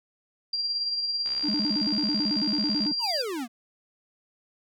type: tone with tremolo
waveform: sine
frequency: 4751 Hz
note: D8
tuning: 19 cents sharp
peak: -24 dBFS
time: 0.53-3.22 s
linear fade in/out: 5 ms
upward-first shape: sine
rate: 18 Hz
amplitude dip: 40%
type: click train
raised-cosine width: 0.2 ms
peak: -24 dBFS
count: 108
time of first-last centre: 1.26-2.867 s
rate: 66.6 Hz
type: tone with vibrato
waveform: triangle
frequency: 250 Hz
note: B3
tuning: 21 cents sharp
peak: -24 dBFS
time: 1.43-2.93 s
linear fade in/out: 20 ms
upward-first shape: square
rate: 9.1 Hz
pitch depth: 300 cents each way
type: exponential sweep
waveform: square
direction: down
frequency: 1039 to 221.1 Hz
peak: -30 dBFS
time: 2.99-3.48 s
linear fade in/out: 50 ms
effects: none